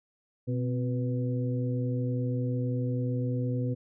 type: harmonic tone with a mistuned harmonic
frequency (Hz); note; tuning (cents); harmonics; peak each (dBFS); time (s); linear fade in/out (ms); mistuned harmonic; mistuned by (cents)
123.5; B2; 0; 1 / 2 / 3 / 4; -28 / -33 / -43 / -37; 0.47-3.75; 20; 2; +61
effects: none